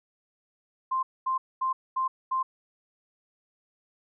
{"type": "tone bursts", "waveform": "sine", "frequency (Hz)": 1046.5, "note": "C6", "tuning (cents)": 0, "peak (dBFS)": -24, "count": 5, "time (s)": [0.91, 2.43], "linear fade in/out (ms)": 10, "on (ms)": 120, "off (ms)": 230, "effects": []}